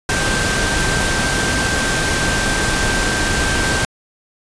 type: tone in noise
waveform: sine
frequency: 1568 Hz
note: G6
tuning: in tune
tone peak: -21 dBFS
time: 0.09-3.85 s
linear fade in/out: 2 ms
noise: pink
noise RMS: -18 dBFS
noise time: 0.09-3.85 s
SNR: -6 dB
effects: resampled to 22050 Hz